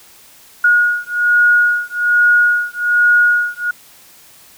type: beating tone pair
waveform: sine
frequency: 1443 / 1444.2 Hz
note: F#6 / F#6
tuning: -44 / -42 cents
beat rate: 1.2 Hz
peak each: -13 dBFS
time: 0.64-3.71 s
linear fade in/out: 5 ms
effects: white hiss -44 dBFS RMS until 4.57 s